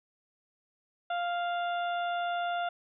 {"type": "harmonic tone", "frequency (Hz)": 698.5, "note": "F5", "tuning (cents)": 0, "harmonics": [1, 2, 3, 4, 5], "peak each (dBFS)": [-30, -36, -51, -46, -45], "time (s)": [1.1, 2.69], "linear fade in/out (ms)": 5, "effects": []}